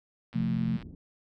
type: click train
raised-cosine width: 0.3 ms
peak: -33 dBFS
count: 59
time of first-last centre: 0.33-0.826 s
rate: 117 Hz
type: chord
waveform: sine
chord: F major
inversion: second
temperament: equal with one note detuned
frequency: 130.81 / 174.61 / 222.2 Hz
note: C3 / F3 / A3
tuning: 0 / 0 / +17 cents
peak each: -32 / -30 / -29 dBFS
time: 0.34-0.78 s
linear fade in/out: 20 ms
type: low-pass noise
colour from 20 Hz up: white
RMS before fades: -45 dBFS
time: 0.4-0.95 s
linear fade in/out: 2 ms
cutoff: 270 Hz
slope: 24 dB/octave
effects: none